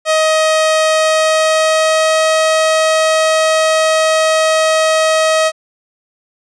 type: tone with pitch glide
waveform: sawtooth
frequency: 630 to 634.4 Hz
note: D#5 to D#5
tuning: +21 to +33 cents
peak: -6 dBFS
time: 0.05-5.52 s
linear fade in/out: 50 ms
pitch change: +12 cents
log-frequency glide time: 0.88-2.23 s
effects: resampled to 22050 Hz